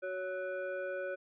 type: tone with frequency modulation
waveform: sine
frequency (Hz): 557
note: C#5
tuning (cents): +8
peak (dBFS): -35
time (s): 0.02-1.16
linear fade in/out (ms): 20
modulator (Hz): 929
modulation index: 0.91
effects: none